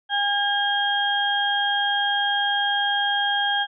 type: harmonic tone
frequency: 810 Hz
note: G#5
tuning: 43 cents flat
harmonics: 1 / 2 / 4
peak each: -24 / -24 / -24 dBFS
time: 0.09-3.67 s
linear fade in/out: 50 ms
effects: none